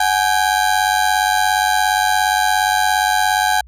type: ring-modulated tone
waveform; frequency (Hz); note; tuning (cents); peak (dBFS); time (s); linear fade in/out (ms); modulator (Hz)
30% pulse; 793; G5; +20; -8; 0-3.61; 5; 48.6
effects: added 60 Hz sine -39 dBFS peak until 3.67 s + resampled to 32000 Hz